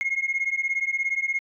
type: beating tone pair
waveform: sine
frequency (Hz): 2146 / 2163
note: C7 / C#7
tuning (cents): +43 / -43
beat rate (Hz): 17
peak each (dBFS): -25 / -25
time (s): 0.01-1.39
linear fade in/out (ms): 0
effects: tanh soft clip ceiling -18 dBFS